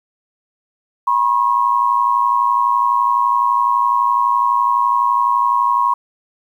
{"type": "tone pair together", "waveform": "sine", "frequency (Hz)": [970, 1081.9], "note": ["B5", "C#6"], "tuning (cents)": [-31, -42], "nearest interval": "major second", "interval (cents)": 189, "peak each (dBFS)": -15, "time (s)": [1.07, 5.94], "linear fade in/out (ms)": 5, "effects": ["8-bit"]}